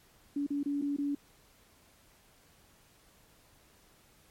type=tone with dropouts; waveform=sine; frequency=285.4 Hz; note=D4; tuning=49 cents flat; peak=-29 dBFS; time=0.36-1.15 s; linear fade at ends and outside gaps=5 ms; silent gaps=0.466-0.504 / 0.632-0.658 / 0.815-0.821 / 0.965-0.984 s; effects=pink hiss -63 dBFS RMS until 4.3 s + MP3 64 kbps